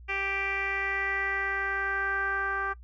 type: tone with low-pass filter sweep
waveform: 10% pulse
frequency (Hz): 392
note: G4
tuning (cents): 0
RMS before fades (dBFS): -30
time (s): 0.08-2.74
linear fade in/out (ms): 20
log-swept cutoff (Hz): 2500 to 1400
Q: 5
effects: noise-tail reverb RT60 0.1 s tail -21 dB re dry + added 60 Hz sine -45 dBFS peak until 2.83 s